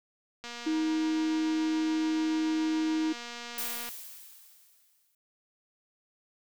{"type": "click train", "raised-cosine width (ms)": 0.2, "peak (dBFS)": -24, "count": 822, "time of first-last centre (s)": [0.44, 3.89], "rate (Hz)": 238}
{"type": "tone", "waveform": "triangle", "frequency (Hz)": 315, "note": "D#4", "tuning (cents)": 21, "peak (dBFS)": -24, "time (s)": [0.66, 3.13], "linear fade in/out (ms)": 10}
{"type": "noise with exponential decay", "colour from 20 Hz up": "blue", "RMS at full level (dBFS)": -33, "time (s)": [3.58, 5.15], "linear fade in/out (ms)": 2, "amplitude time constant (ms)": 340}
{"effects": []}